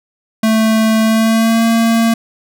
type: tone with pitch glide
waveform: square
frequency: 220.7 to 228.1 Hz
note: A3 to A#3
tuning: +5 to -37 cents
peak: -10 dBFS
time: 0.43-2.14 s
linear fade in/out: 5 ms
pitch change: +58 cents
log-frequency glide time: 1.02-1.65 s
effects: none